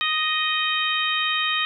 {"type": "harmonic tone", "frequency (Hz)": 622.3, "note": "D#5", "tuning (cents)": 0, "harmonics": [2, 3, 4, 5, 6], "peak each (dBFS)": [-27, -27, -27, -27, -27], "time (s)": [0.01, 1.65], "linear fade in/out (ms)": 0, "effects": []}